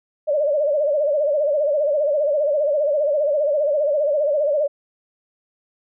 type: tone with vibrato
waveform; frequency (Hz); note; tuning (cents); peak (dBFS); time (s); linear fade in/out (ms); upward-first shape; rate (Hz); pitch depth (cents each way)
sine; 587.3; D5; 0; -16; 0.27-4.68; 20; sine; 15; 100
effects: none